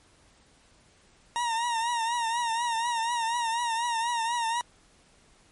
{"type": "tone with vibrato", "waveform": "40% pulse", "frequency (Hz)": 932.3, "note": "A#5", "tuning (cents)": 0, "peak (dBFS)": -25, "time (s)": [1.36, 4.61], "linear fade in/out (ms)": 0, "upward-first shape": "triangle", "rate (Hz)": 4.1, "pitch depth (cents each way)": 77, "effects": ["pink hiss -60 dBFS RMS until 5.51 s", "MP3 48 kbps"]}